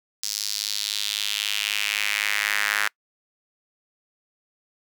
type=tone with high-pass filter sweep; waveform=sawtooth; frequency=103.83 Hz; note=G#2; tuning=in tune; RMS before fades=-26 dBFS; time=0.23-2.88 s; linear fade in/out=0 ms; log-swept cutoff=5300 to 1600 Hz; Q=2.7; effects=noise-tail reverb RT60 0.1 s tail -26 dB re dry